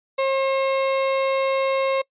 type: tone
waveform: 35% pulse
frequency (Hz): 537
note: C5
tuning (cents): +45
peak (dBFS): -17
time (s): 0.18-2.02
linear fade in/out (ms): 10
effects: noise-tail reverb RT60 0.1 s tail -25 dB re dry + resampled to 8000 Hz